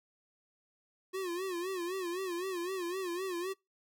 square tone with vibrato, 362.7 Hz, F#4, 34 cents flat, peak -35 dBFS, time 1.13-3.54 s, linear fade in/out 20 ms, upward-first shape sine, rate 3.9 Hz, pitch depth 110 cents each way, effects noise-tail reverb RT60 0.2 s tail -24 dB re dry

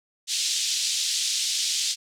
pink band-pass noise, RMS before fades -26 dBFS, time 0.27-1.96 s, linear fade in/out 50 ms, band 3400 to 7800 Hz, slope 24 dB/octave, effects none

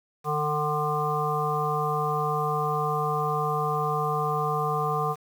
harmonic tone with a mistuned harmonic, 150 Hz, D3, 37 cents sharp, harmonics 1 / 3 / 5 / 7 / 8, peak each -30 / -30 / -30 / -30 / -30 dBFS, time 0.24-5.16 s, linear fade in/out 50 ms, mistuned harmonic 1, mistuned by +21 cents, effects 8-bit

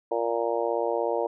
harmonic tone, 116.54 Hz, A#2, in tune, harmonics 3 / 4 / 5 / 6 / 7 / 8, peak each -32 / -28 / -29 / -33 / -35 / -34 dBFS, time 0.11-1.27 s, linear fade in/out 5 ms, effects none

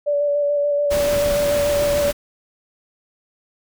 sine tone with vibrato, 579 Hz, D5, 25 cents flat, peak -16 dBFS, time 0.06-2.12 s, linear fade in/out 20 ms, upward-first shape square, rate 6.9 Hz, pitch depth 14 cents each way
pink noise, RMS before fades -26 dBFS, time 0.9-2.13 s, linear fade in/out 20 ms
effects none

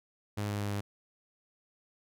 sawtooth tone with pitch steps, 103.6 / 102.88 / 102.17 / 101.47 Hz, G#2 / G#2 / G#2 / G#2, -4 / -16 / -28 / -40 cents, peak -28 dBFS, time 0.37-0.81 s, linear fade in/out 10 ms, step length 110 ms, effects none

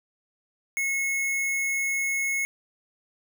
square tone, 2181 Hz, C#7, 29 cents flat, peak -25 dBFS, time 0.77-2.45 s, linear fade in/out 0 ms, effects none

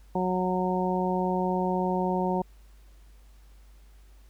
harmonic tone, 183.5 Hz, F#3, 14 cents flat, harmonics 1 / 2 / 3 / 4 / 5, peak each -28 / -30 / -33 / -32 / -31 dBFS, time 0.15-2.42 s, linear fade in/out 5 ms, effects added 50 Hz sine -50 dBFS peak until 4.29 s + pink hiss -64 dBFS RMS until 4.29 s

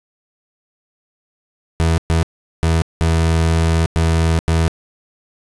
30% pulse tone bursts at uneven times, 81.9 Hz, E2, 11 cents flat, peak -10 dBFS, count 6, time 1.8-1.98 / 2.1-2.23 / 2.63-2.82 / 3.01-3.86 / 3.96-4.39 / 4.48-4.68 s, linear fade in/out 0 ms, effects resampled to 24000 Hz + 7-bit

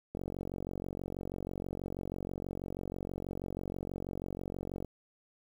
click train, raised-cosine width 2 ms, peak -25 dBFS, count 218, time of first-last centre 0.15-4.847 s, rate 46.2 Hz, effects 9-bit

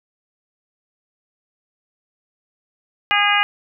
harmonic tone, 409.7 Hz, G#4, 24 cents flat, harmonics 2 / 3 / 4 / 5 / 6 / 7, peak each -21 / -21 / -21 / -21 / -21 / -21 dBFS, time 3.11-3.43 s, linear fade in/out 0 ms, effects none

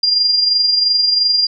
sine tone with amplitude modulation, 4800 Hz, D8, 37 cents sharp, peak -9 dBFS, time 0.03-1.47 s, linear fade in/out 5 ms, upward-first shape sine, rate 22.9 Hz, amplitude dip 45%, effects none

